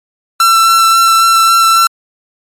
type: tone with vibrato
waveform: 45% pulse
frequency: 1343 Hz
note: E6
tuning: 32 cents sharp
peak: -5 dBFS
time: 0.4-1.87 s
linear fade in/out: 2 ms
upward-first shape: sine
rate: 3.7 Hz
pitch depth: 11 cents each way
effects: MP3 64 kbps